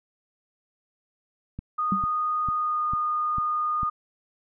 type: click train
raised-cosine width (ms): 5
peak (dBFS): -21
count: 6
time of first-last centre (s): 1.59-3.832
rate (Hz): 2.23
type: tone with pitch glide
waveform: sine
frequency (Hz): 1235 to 1225.1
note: D#6 to D#6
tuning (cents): -13 to -27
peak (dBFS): -23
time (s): 1.78-3.9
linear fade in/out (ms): 10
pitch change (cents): -14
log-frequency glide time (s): 2.53-2.86
type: tone with exponential decay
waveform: sine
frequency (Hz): 193.7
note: G3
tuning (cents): -20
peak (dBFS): -19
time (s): 1.92-2.05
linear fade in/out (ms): 2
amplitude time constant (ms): 28
effects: none